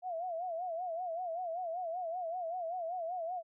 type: tone with vibrato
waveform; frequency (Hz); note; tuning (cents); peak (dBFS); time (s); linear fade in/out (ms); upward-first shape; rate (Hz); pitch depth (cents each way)
sine; 693; F5; -14; -35; 0.02-3.43; 50; sine; 5.2; 120
effects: none